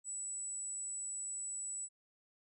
sine tone, 7902 Hz, B8, in tune, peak -39 dBFS, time 0.04-1.89 s, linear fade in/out 50 ms, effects none

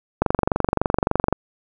click train, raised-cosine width 1 ms, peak -3 dBFS, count 27, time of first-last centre 0.22-1.326 s, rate 23.5 Hz, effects none

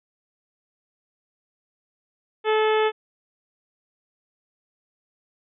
harmonic tone, 433.3 Hz, A4, 27 cents flat, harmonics 1 / 2 / 3 / 4 / 5 / 6 / 7 / 8, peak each -19 / -25 / -29 / -31 / -33 / -35 / -36 / -37 dBFS, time 2.44-2.92 s, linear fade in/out 50 ms, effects none

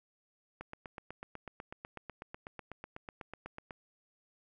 click train, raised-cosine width 0.5 ms, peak -28 dBFS, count 26, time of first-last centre 0.61-3.708 s, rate 8.07 Hz, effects none

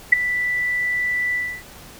sine tone with ADSR envelope, 1975.5 Hz, B6, in tune, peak -4 dBFS, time 0.12-1.63 s, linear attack 9 ms, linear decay 11 ms, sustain -15 dB, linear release 280 ms, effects pink hiss -42 dBFS RMS until 1.99 s

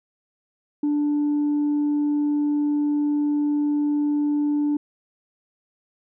sine tone, 293.7 Hz, D4, in tune, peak -17 dBFS, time 0.83-4.77 s, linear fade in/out 5 ms, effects tanh soft clip ceiling -17 dBFS

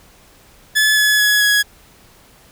sawtooth tone with pitch steps, 1721 / 1704.2 / 1687.5 / 1671 Hz, A6 / G#6 / G#6 / G#6, -39 / +44 / +27 / +10 cents, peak -8 dBFS, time 0.75-1.63 s, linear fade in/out 20 ms, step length 220 ms, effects pink hiss -48 dBFS RMS until 2.51 s

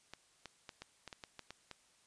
clicks, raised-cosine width 0.2 ms, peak -29 dBFS, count 10, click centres 0.136 / 0.457 / 0.692 / 0.82 / 1.077 / 1.128 / 1.238 / 1.393 / 1.506 / 1.713 s, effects white hiss -69 dBFS RMS until 2.06 s + resampled to 22050 Hz

